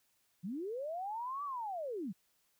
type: linear two-way sweep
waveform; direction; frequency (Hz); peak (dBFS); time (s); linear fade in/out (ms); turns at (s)
sine; up then down; 160.7 to 1174.7 to 160.7; -37; 0.43-2.13; 20; 1.44
effects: white hiss -75 dBFS RMS until 2.59 s